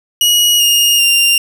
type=tone with pitch steps; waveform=sawtooth; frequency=2903 / 2845 / 2788 Hz; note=F#7 / F7 / F7; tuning=-34 / +31 / -4 cents; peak=-5 dBFS; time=0.21-1.38 s; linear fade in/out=2 ms; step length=390 ms; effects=none